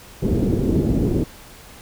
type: low-pass noise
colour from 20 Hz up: white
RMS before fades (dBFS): -19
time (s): 0.22-1.24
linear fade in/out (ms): 5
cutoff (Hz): 360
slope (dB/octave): 24
effects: pink hiss -43 dBFS RMS until 1.81 s